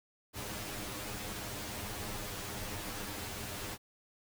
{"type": "noise with comb filter", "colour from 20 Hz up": "pink", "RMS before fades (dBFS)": -41, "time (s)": [0.33, 3.78], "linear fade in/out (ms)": 50, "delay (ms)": 9.8, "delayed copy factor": 0.9, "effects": []}